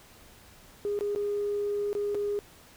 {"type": "tone with dropouts", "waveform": "sine", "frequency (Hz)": 410, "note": "G#4", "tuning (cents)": -22, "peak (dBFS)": -26, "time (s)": [0.85, 2.39], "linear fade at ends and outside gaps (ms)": 0, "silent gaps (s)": [[0.99, 1.009], [1.15, 1.16], [1.93, 1.951], [2.146, 2.151]], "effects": ["tanh soft clip ceiling -22 dBFS", "pink hiss -54 dBFS RMS until 2.76 s"]}